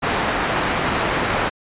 white low-pass noise, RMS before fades -21 dBFS, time 0.02-1.5 s, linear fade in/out 20 ms, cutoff 1600 Hz, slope 12 dB/octave, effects resampled to 8000 Hz

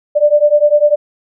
sine beating tone pair, 587.3 / 597.3 Hz, D5 / D5, 0 / +29 cents, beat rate 10 Hz, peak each -10 dBFS, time 0.15-0.96 s, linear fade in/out 20 ms, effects none

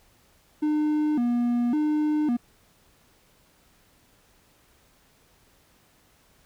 triangle tone with vibrato, 269.6 Hz, C#4, 48 cents flat, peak -19 dBFS, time 0.62-2.37 s, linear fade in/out 10 ms, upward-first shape square, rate 0.9 Hz, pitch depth 200 cents each way, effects pink hiss -61 dBFS RMS until 6.45 s

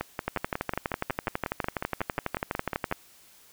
two click trains, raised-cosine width 0.5 ms, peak -12 / -14 dBFS, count 33 / 17, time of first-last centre 0.28-2.925 / 0.01-2.914 s, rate 12.1 / 5.51 Hz, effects white hiss -56 dBFS RMS until 3.52 s

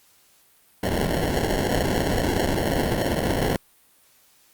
violet noise with sample-and-hold, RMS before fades -23 dBFS, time 0.83-3.56 s, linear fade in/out 2 ms, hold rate 1225 Hz, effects white hiss -58 dBFS RMS until 4.53 s + Opus 48 kbps

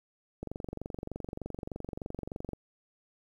click train, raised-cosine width 2 ms, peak -24 dBFS, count 50, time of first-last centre 0.43-2.533 s, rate 23.3 Hz, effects 10-bit

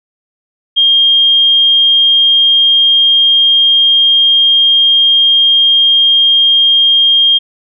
sine tone, 3220 Hz, G7, 46 cents sharp, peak -5 dBFS, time 0.76-7.39 s, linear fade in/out 20 ms, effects none

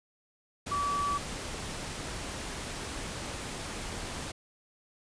sine tone in noise, 1148 Hz, D6, 40 cents flat, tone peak -28 dBFS, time 0.71-1.18 s, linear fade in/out 10 ms, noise pink, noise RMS -38 dBFS, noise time 0.66-4.32 s, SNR +7 dB, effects resampled to 22050 Hz

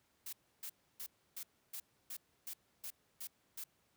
blue noise bursts, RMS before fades -45 dBFS, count 10, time 0.26-3.64 s, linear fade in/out 5 ms, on 68 ms, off 300 ms, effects pink hiss -75 dBFS RMS until 3.96 s + high-pass 80 Hz 12 dB/octave

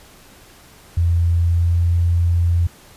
sine tone with pitch glide, 85.1 to 85.84 Hz, F2 to F2, -44 to -29 cents, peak -13 dBFS, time 0.97-2.67 s, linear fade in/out 5 ms, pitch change +15 cents, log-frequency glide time 1.5-1.8 s, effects pink hiss -46 dBFS RMS until 2.96 s + resampled to 32000 Hz

